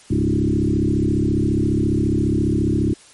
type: tone with frequency modulation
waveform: sine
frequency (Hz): 207.8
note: G#3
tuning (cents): +1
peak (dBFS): -15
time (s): 0.1-2.94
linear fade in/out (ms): 10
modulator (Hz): 34.6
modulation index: 4.2
effects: white hiss -47 dBFS RMS until 3.13 s + MP3 48 kbps